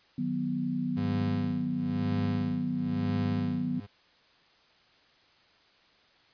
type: chord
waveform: sine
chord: B major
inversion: first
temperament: just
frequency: 154.34 / 185.21 / 246.9 Hz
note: D#3 / F#3 / B3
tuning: -14 / +2 / 0 cents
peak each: -35 / -34 / -30 dBFS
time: 0.18-3.8 s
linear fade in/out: 5 ms
type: tone with tremolo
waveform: 35% pulse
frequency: 101.4 Hz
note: G#2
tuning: 41 cents flat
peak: -28 dBFS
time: 0.96-3.87 s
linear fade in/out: 20 ms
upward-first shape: sine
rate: 1 Hz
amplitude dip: 90%
effects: white hiss -62 dBFS RMS until 6.33 s + resampled to 11025 Hz